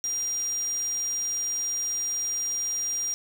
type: tone in noise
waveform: sine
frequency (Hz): 5700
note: F8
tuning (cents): +34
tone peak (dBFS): -26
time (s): 0.04-3.14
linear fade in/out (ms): 0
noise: white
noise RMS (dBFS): -44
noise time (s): 0.04-3.14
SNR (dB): +15
effects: none